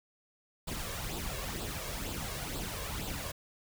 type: noise with flanger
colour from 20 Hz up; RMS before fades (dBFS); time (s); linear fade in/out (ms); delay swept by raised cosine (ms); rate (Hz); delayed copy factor
pink; -38; 0.67-3.32; 10; 0.24 to 1.84; 2.1; +0.6
effects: none